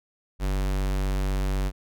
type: tone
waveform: square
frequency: 48 Hz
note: G1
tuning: 36 cents flat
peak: -24 dBFS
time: 0.39-1.72 s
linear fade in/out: 50 ms
effects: none

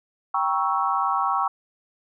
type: chord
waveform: sine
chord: G diminished seventh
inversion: none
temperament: equal with one note detuned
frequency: 784 / 951.4 / 1108.7 / 1318.5 Hz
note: G5 / Bb5 / Db6 / Fb6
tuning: 0 / +35 / 0 / 0 cents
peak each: -26 / -27 / -24 / -27 dBFS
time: 0.34-1.48 s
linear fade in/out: 5 ms
effects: none

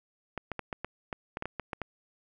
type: clicks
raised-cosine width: 0.5 ms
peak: -19 dBFS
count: 12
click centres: 0.377 / 0.517 / 0.593 / 0.728 / 0.846 / 1.128 / 1.371 / 1.424 / 1.456 / 1.597 / 1.732 / 1.817 s
effects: none

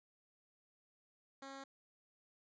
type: tone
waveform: 10% pulse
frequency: 271.9 Hz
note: C#4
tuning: 33 cents flat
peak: -40 dBFS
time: 1.42-1.64 s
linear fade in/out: 5 ms
effects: resampled to 16000 Hz

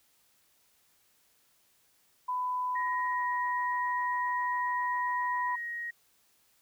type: tone with pitch glide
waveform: sine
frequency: 1000 to 991.4 Hz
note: B5 to B5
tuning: +21 to +6 cents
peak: -29 dBFS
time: 2.28-5.56 s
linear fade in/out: 10 ms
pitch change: -15 cents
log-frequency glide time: 3.09-3.24 s
type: tone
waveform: sine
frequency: 1884 Hz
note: A#6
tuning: 18 cents sharp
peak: -34 dBFS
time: 2.75-5.91 s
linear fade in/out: 10 ms
effects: white hiss -68 dBFS RMS until 6.61 s

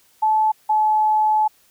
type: tone pair in turn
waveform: sine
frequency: 867 / 859.5 Hz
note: A5 / A5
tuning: -26 / -41 cents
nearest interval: unison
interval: 15 cents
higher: first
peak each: -14 dBFS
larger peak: neither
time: 0.22-0.52 / 0.69-1.48 s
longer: second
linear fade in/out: 10 ms
effects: white hiss -57 dBFS RMS until 1.7 s

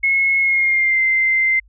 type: tone with pitch glide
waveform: sine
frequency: 2176 to 2081 Hz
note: C#7 to C7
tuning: -33 to -10 cents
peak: -13 dBFS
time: 0.03-1.6 s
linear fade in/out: 10 ms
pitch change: -77 cents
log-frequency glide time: 0.39-1 s
effects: added 50 Hz sine -47 dBFS peak until 1.68 s

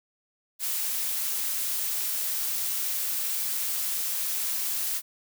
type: noise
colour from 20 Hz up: blue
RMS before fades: -29 dBFS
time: 0.59-5.02 s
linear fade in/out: 50 ms
effects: none

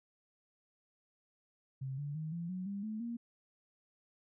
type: tone with pitch steps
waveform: sine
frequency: 133.3 / 144.53 / 156.7 / 169.9 / 184.21 / 199.72 / 216.5 / 234.8 Hz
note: C3 / D3 / D#3 / F3 / F#3 / G3 / A3 / A#3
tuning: +33 / -27 / +13 / -47 / -7 / +33 / -28 / +13 cents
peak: -37 dBFS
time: 1.81-3.17 s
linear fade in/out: 10 ms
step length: 170 ms
effects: none

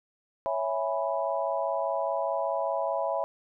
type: chord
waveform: sine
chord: C# minor seventh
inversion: none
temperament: equal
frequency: 554.4 / 659.3 / 830.6 / 987.8 Hz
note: C#5 / E5 / G#5 / B5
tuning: 0 / 0 / 0 / 0 cents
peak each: -31 / -30 / -34 / -33 dBFS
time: 0.46-3.24 s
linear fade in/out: 0 ms
effects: none

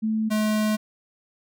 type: tone pair in turn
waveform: sine / square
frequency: 218.8 / 214.3 Hz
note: A3 / A3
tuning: -9 / -45 cents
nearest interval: unison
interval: 36 cents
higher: first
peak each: -21 dBFS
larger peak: neither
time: 0.02-0.3 / 0.3-0.77 s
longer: second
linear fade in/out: 20 ms
effects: none

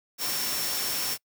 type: tone in noise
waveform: sine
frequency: 5440 Hz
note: F8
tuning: 46 cents flat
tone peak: -33 dBFS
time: 0.18-1.18 s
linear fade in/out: 50 ms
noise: white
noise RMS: -30 dBFS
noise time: 0.18-1.18 s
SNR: -6 dB
effects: noise-tail reverb RT60 0.1 s tail -25 dB re dry + high-pass 100 Hz 12 dB/octave

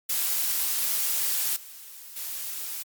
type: noise with level steps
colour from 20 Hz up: blue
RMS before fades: -26 / -44 / -34 dBFS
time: 0.09-2.83 s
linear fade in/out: 10 ms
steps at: 1.56 / 2.16 s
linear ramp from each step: 5 ms
effects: Opus 48 kbps

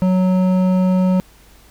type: tone with hard clipping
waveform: sine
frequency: 185 Hz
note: F#3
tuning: in tune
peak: -14 dBFS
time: 0.02-1.2 s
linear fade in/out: 0 ms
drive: 10 dB
effects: added 50 Hz sine -49 dBFS peak until 1.7 s + pink hiss -49 dBFS RMS until 1.7 s

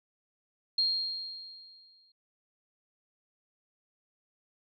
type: tone with exponential decay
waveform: sine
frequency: 4228 Hz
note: C8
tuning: 17 cents sharp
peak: -23 dBFS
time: 0.78-2.12 s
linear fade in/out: 5 ms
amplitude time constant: 290 ms
effects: none

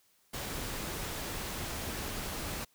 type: noise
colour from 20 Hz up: pink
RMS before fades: -38 dBFS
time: 0.33-2.65 s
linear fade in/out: 10 ms
effects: white hiss -69 dBFS RMS until 2.74 s

